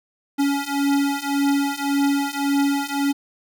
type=beating tone pair; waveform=square; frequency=279.9 / 281.7 Hz; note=C#4 / C#4; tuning=+17 / +28 cents; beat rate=1.8 Hz; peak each=-23 / -22 dBFS; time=0.38-3.13 s; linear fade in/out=20 ms; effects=none